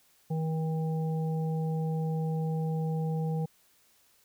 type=harmonic tone; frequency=159.5 Hz; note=D#3; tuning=43 cents sharp; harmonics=1 / 3 / 5; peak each=-28 / -38 / -42 dBFS; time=0.3-3.46 s; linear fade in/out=10 ms; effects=white hiss -65 dBFS RMS until 4.24 s